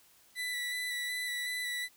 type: tone with vibrato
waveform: 30% pulse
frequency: 1975.5 Hz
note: B6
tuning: in tune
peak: -31 dBFS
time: 0.35-1.89 s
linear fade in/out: 50 ms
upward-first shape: square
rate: 2.7 Hz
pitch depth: 14 cents each way
effects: white hiss -63 dBFS RMS until 1.96 s